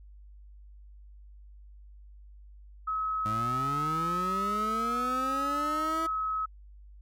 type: tone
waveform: sine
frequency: 1283 Hz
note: E6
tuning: 47 cents flat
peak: -28 dBFS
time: 2.87-6.46 s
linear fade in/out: 10 ms
type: linear sweep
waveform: 25% pulse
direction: up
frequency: 103.83 to 329.6 Hz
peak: -30 dBFS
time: 3.25-6.07 s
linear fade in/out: 10 ms
effects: added 50 Hz sine -48 dBFS peak until 7.01 s